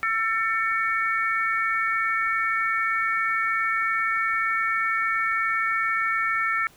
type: harmonic tone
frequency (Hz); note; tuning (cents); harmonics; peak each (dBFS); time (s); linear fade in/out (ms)
447.1; A4; +28; 3 / 4 / 5; -25 / -26 / -27; 0.03-6.67; 0
effects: pink hiss -54 dBFS RMS until 6.76 s